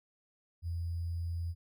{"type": "tone with sample-and-hold", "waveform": "sine", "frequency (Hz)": 84.8, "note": "E2", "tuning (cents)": 50, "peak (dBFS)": -33, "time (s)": [0.62, 1.55], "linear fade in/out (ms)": 50, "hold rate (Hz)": 4900, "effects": []}